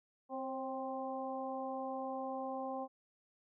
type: harmonic tone with a mistuned harmonic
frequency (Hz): 262.3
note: C4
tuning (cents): +4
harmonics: 1 / 2 / 3 / 4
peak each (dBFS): -44 / -42 / -42 / -47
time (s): 0.29-2.88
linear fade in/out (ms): 50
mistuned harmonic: 2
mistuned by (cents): +32
effects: none